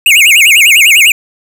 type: tone with vibrato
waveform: square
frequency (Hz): 2483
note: D#7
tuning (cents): -4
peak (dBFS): -3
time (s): 0.06-1.12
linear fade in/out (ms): 2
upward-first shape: sine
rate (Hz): 10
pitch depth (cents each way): 270
effects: none